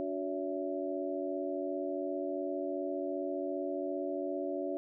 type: tone cluster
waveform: sine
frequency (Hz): 286.3 / 369 / 569 / 664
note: D4 / F#4 / C#5 / E5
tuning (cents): -44 / -5 / +45 / +12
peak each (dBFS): -38 / -38 / -38 / -40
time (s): 0-4.77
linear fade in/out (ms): 0
effects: none